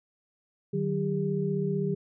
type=tone cluster; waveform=sine; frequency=152.4 / 188.2 / 402 Hz; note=D#3 / F#3 / G4; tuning=-36 / +30 / +44 cents; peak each=-30 dBFS; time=0.73-1.95 s; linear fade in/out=10 ms; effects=none